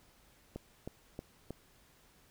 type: click train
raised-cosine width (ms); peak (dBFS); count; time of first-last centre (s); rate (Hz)
2; -27; 4; 0.56-1.506; 3.17
effects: pink hiss -65 dBFS RMS until 2.3 s